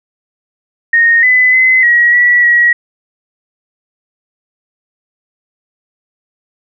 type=tone with pitch steps; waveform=sine; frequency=1855 / 2008 / 2039 / 1907 / 1943 / 1912 Hz; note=A#6 / B6 / C7 / A#6 / B6 / A#6; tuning=-9 / +28 / -45 / +39 / -29 / +43 cents; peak=-5 dBFS; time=0.93-2.73 s; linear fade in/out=5 ms; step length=300 ms; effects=none